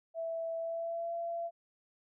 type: tone with pitch glide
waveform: sine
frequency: 659.3 to 678.2 Hz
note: E5 to E5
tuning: 0 to +49 cents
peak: -34 dBFS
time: 0.14-1.51 s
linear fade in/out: 50 ms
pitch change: +49 cents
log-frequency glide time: 0.57-1.13 s
effects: none